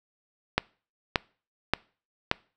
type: click train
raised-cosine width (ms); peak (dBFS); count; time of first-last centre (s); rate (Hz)
0.3; -5; 4; 0.58-2.314; 1.73
effects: noise-tail reverb RT60 0.4 s tail -24 dB re dry